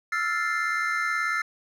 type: chord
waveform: triangle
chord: F major seventh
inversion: third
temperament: equal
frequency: 1318.5 / 1396.9 / 1760 / 2093 Hz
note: E6 / F6 / A6 / C7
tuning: 0 / 0 / 0 / 0 cents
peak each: -28 dBFS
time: 0.12-1.42 s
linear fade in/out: 5 ms
effects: none